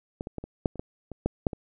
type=clicks; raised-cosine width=2 ms; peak=-19 / -22 / -20 / -24 / -9 / -30 / -19 / -24 / -11 / -9 / -21 dBFS; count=11; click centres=0.209 / 0.271 / 0.383 / 0.44 / 0.658 / 0.757 / 0.795 / 1.117 / 1.26 / 1.468 / 1.532 s; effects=none